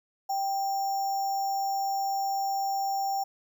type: tone with sample-and-hold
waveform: sine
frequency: 784 Hz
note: G5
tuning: in tune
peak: -26 dBFS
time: 0.29-3.24 s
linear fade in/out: 10 ms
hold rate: 6300 Hz
effects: none